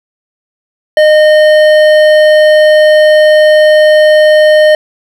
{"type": "tone with hard clipping", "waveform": "triangle", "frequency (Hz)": 613, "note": "D#5", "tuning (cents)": -26, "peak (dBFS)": -4, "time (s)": [0.97, 4.75], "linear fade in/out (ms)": 2, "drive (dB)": 15, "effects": []}